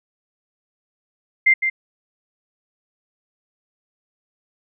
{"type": "tone with echo", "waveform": "sine", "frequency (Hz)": 2093, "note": "C7", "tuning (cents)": 0, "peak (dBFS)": -10, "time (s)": [1.46, 1.54], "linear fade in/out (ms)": 10, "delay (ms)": 160, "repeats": 1, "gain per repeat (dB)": -7, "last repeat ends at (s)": 1.7, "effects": []}